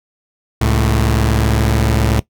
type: tone pair together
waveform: sawtooth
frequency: 68.6 / 109.72 Hz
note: C#2 / A2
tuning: -17 / -4 cents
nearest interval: minor sixth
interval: 813 cents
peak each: -11 dBFS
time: 0.61-2.2 s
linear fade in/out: 5 ms
effects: noise-tail reverb RT60 0.1 s tail -18 dB re dry